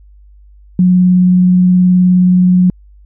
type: tone with vibrato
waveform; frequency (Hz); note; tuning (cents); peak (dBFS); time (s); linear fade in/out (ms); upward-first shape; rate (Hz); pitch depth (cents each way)
sine; 181.5; F#3; -33; -5; 0.79-2.7; 2; triangle; 19; 13
effects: added 50 Hz sine -38 dBFS peak until 3.05 s